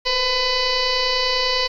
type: tone with frequency modulation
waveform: sine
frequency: 2500 Hz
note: D#7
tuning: 8 cents sharp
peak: -17 dBFS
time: 0.05-1.68 s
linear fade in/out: 20 ms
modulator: 497 Hz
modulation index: 5
effects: 9-bit